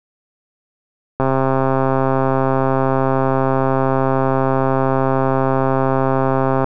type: click train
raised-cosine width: 1 ms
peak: -3 dBFS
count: 725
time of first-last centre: 1.2-6.644 s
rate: 133 Hz
effects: none